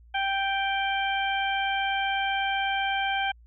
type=harmonic tone; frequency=784 Hz; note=G5; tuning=in tune; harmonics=1 / 2 / 3 / 4; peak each=-27 / -30 / -32 / -33 dBFS; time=0.14-3.32 s; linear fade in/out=10 ms; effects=added 58 Hz sine -50 dBFS peak until 3.46 s